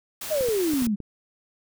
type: noise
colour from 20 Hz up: white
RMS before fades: -34 dBFS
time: 0.21-0.87 s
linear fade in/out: 5 ms
type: exponential sweep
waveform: sine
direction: down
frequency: 648 to 194.6 Hz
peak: -21 dBFS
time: 0.3-0.96 s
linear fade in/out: 20 ms
type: clicks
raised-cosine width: 3 ms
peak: -23 dBFS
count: 6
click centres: 0.409 / 0.487 / 0.736 / 0.822 / 0.871 / 1.003 s
effects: none